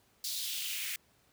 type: noise with high-pass filter sweep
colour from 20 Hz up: white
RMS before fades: -37 dBFS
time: 0.24-0.96 s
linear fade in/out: 2 ms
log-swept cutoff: 4400 to 2100 Hz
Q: 2.9
effects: pink hiss -68 dBFS RMS until 1.32 s + high-pass 60 Hz 12 dB/octave